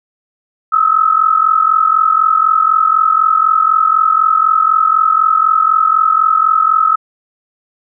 sine tone pair together, 1268 / 1312 Hz, D#6 / E6, +32 / -9 cents, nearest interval minor second, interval 59 cents, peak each -11 dBFS, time 0.72-6.96 s, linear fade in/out 10 ms, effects none

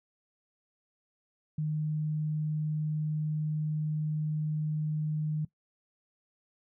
sine tone, 153.3 Hz, D#3, 25 cents flat, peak -28 dBFS, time 1.58-5.45 s, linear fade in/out 5 ms, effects noise-tail reverb RT60 0.1 s tail -19 dB re dry

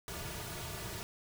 pink noise with comb filter, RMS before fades -42 dBFS, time 0.08-1.03 s, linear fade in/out 0 ms, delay 3.8 ms, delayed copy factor -0.8, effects none

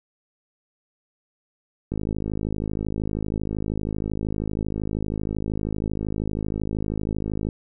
click train, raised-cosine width 3 ms, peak -14 dBFS, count 295, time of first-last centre 1.92-7.488 s, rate 52.8 Hz, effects none

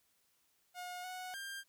sawtooth tone with pitch steps, 719 / 736 / 1595 Hz, F#5 / F#5 / G6, -50 / -9 / +30 cents, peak -39 dBFS, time 0.74-1.64 s, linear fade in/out 50 ms, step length 300 ms, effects white hiss -75 dBFS RMS until 1.68 s

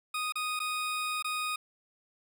20% pulse tone with dropouts, 1243 Hz, D#6, 2 cents flat, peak -26 dBFS, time 0.14-1.56 s, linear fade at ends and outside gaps 5 ms, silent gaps 0.323-0.355 / 0.593-0.6 / 1.225-1.244 s, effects none

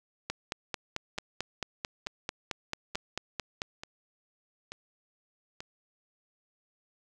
two click trains, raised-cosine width 0.2 ms, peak -23 / -15 dBFS, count 6 / 16, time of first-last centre 1.18-5.605 / 0.3-3.619 s, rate 1.13 / 4.52 Hz, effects none

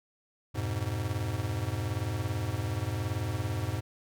square chord, F diminished, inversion none, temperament just, 87.31 / 104.77 / 125.72 Hz, F2 / Ab2 / Cb3, 0 / +16 / +31 cents, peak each -37 / -33 / -37 dBFS, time 0.54-3.81 s, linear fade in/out 20 ms, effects none

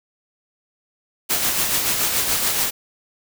white noise with tremolo, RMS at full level -19 dBFS, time 1.29-2.71 s, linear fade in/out 20 ms, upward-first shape sine, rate 7 Hz, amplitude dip 40%, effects none

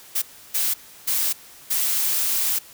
blue noise bursts at uneven times, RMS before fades -22 dBFS, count 4, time 0.15-0.22 / 0.54-0.74 / 1.07-1.33 / 1.7-2.59 s, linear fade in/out 10 ms, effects white hiss -46 dBFS RMS until 2.73 s

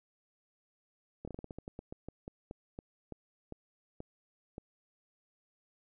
slowing click train, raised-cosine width 2 ms, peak -29 dBFS, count 19, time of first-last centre 1.25-4.581 s, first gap 26 ms, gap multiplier 1.2, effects none

